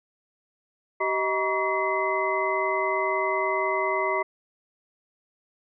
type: tone cluster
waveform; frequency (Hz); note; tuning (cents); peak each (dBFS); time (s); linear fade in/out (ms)
sine; 384.8 / 631 / 955 / 1133 / 2043; G4 / D#5 / A#5 / C#6 / C7; -32 / +24 / +42 / +37 / -42; -29; 1-4.23; 10
effects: none